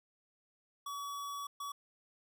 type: tone bursts at uneven times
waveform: square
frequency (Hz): 1135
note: C#6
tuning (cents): +41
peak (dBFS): -40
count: 2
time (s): 0.86-1.47 / 1.6-1.72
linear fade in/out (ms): 5
effects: none